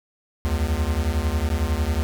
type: beating tone pair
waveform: square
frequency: 70.3 / 81.3 Hz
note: C#2 / E2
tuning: +25 / -23 cents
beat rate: 11 Hz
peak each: -24 / -24 dBFS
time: 0.45-2.03 s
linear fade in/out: 0 ms
effects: none